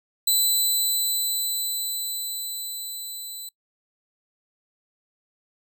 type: tone with level ramp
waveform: 10% pulse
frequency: 4002 Hz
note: B7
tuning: 22 cents sharp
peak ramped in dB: -11 to -28 dBFS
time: 0.27-3.49 s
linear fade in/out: 5 ms
effects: noise-tail reverb RT60 0.1 s tail -22 dB re dry